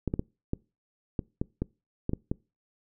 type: clicks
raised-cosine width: 3 ms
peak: -15 dBFS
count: 10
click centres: 0.077 / 0.139 / 0.194 / 0.534 / 1.192 / 1.415 / 1.62 / 2.094 / 2.134 / 2.315 s
effects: noise-tail reverb RT60 0.3 s tail -25 dB re dry